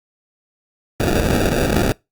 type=noise with sample-and-hold; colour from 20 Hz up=violet; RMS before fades=-17 dBFS; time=1-1.92 s; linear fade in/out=0 ms; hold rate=1050 Hz; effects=noise-tail reverb RT60 0.2 s tail -23 dB re dry + Opus 48 kbps